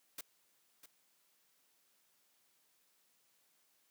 white noise with echo, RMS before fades -44 dBFS, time 0.18-0.21 s, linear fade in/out 5 ms, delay 650 ms, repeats 1, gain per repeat -12 dB, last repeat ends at 0.86 s, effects white hiss -74 dBFS RMS until 3.9 s + high-pass 150 Hz 12 dB/octave

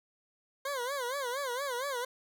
20% pulse tone with vibrato, 523.3 Hz, C5, in tune, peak -28 dBFS, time 0.65-2.05 s, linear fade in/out 5 ms, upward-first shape sine, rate 4.3 Hz, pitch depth 160 cents each way, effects none

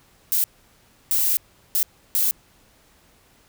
violet noise bursts at uneven times, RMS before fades -20 dBFS, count 4, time 0.32-0.44 / 1.11-1.37 / 1.75-1.83 / 2.15-2.31 s, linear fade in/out 0 ms, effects pink hiss -57 dBFS RMS until 3.48 s

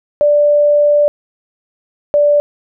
sine tone pair in turn, 587.3 / 585 Hz, D5 / D5, 0 / -7 cents, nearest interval unison, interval 7 cents, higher first, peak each -7 dBFS, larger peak neither, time 0.21-1.08 / 2.14-2.4 s, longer first, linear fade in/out 0 ms, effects none

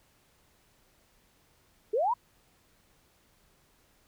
sine linear sweep, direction up, 392 to 1019 Hz, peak -24 dBFS, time 1.93-2.14 s, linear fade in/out 10 ms, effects pink hiss -66 dBFS RMS until 4.07 s

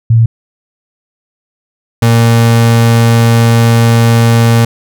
sine / 35% pulse tone pair in turn, 114.1 / 115.89 Hz, A#2 / A#2, -37 / -10 cents, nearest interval unison, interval 27 cents, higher second, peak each -3 dBFS, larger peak neither, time 0.1-0.26 / 2.02-4.65 s, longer second, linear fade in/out 5 ms, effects none

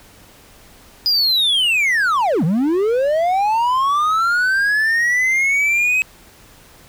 triangle linear two-way sweep, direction down then up, 4978 to 146.83 to 2554 Hz, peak -12 dBFS, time 1.06-6.02 s, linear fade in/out 0 ms, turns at 2.44 s, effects pink hiss -46 dBFS RMS until 6.88 s

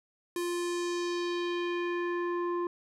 square tone with low-pass filter sweep, 349.2 Hz, F4, in tune, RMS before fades -32 dBFS, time 0.36-2.67 s, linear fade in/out 2 ms, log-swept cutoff 12000 to 990 Hz, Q 1.7, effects none

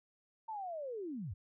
sine linear sweep, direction down, 910 to 73.42 Hz, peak -39 dBFS, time 0.48-1.34 s, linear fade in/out 10 ms, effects none

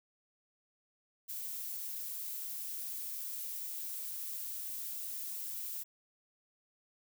violet noise, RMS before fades -41 dBFS, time 1.28-5.84 s, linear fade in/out 20 ms, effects none

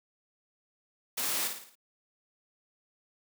white noise with echo, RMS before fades -32 dBFS, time 1.17-1.48 s, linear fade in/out 10 ms, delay 55 ms, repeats 5, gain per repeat -6 dB, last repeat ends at 1.755 s, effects high-pass 200 Hz 12 dB/octave

